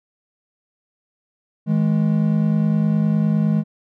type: tone pair together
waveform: triangle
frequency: 160.22 / 210 Hz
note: E3 / G#3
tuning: -49 / +19 cents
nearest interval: perfect fourth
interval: 468 cents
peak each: -16 dBFS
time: 1.66-3.64 s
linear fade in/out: 50 ms
effects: none